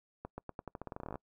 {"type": "accelerating click train", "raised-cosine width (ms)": 1, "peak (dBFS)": -27, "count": 18, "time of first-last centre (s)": [0.25, 1.156], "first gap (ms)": 130, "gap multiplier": 0.87, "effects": ["noise-tail reverb RT60 0.1 s tail -26 dB re dry"]}